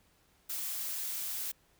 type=noise; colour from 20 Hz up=blue; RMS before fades=-37 dBFS; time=0.49-1.52 s; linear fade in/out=10 ms; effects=pink hiss -68 dBFS RMS until 1.79 s